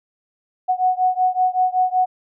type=beating tone pair; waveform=sine; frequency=736 / 741.3 Hz; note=F#5 / F#5; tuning=-9 / +3 cents; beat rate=5.3 Hz; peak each=-18 / -19 dBFS; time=0.68-2.06 s; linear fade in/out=20 ms; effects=none